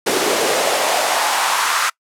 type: noise with high-pass filter sweep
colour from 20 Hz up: pink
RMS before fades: -17 dBFS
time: 0.06-1.9 s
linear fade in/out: 10 ms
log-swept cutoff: 350 to 1300 Hz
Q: 2.5
effects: noise-tail reverb RT60 0.1 s tail -25 dB re dry + low-pass 11000 Hz 12 dB/octave